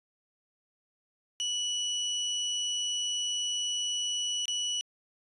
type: tone with dropouts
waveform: 30% pulse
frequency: 2948 Hz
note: F#7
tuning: 7 cents flat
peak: -26 dBFS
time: 1.4-4.81 s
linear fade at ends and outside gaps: 0 ms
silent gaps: 4.455-4.481 s
effects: resampled to 24000 Hz